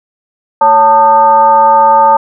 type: tone with frequency modulation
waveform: sine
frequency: 892 Hz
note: A5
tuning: 23 cents sharp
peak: -3 dBFS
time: 0.61-2.17 s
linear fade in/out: 5 ms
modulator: 333 Hz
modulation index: 0.68
effects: none